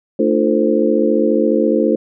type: harmonic tone with a mistuned harmonic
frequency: 74.5 Hz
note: D2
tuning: 25 cents sharp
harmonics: 3 / 4 / 5 / 6 / 7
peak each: -18 / -18 / -18 / -18 / -18 dBFS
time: 0.19-1.96 s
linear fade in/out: 5 ms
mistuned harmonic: 5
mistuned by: -120 cents
effects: none